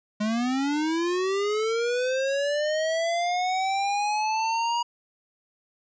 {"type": "linear sweep", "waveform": "square", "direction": "up", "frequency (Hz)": [207.1, 956], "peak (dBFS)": -24, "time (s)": [0.2, 4.83], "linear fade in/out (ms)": 10, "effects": ["resampled to 16000 Hz"]}